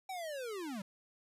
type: linear sweep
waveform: square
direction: down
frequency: 779 to 181.8 Hz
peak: -40 dBFS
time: 0.09-0.82 s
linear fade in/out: 5 ms
effects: resampled to 32000 Hz + 13-bit